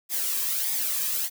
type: noise with flanger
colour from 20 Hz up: blue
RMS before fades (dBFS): -27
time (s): 0.09-1.3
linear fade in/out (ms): 50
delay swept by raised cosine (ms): 0.69 to 1.44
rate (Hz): 1.6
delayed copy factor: -0.55
effects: none